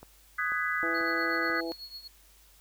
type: click train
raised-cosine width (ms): 1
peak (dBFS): -32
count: 4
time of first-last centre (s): 0.03-1.501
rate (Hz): 2.04
type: chord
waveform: sine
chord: G# minor seventh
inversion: second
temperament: just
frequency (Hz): 1245.9 / 1495.1 / 1661.2 / 1993.5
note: D#6 / F#6 / G#6 / B6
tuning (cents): +2 / +18 / 0 / +16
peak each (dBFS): -33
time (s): 0.38-1.61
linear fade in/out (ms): 10
type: harmonic tone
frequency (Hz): 166.2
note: E3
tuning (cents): +15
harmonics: 2 / 3 / 4 / 5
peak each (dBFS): -34 / -37 / -40 / -45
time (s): 0.83-1.72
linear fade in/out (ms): 0
type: tone with tremolo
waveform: triangle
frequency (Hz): 4338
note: C#8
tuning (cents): -38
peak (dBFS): -37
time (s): 0.94-2.08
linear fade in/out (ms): 10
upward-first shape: triangle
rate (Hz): 8.1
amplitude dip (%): 85
effects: added 50 Hz sine -60 dBFS peak until 2.6 s + white hiss -60 dBFS RMS until 2.6 s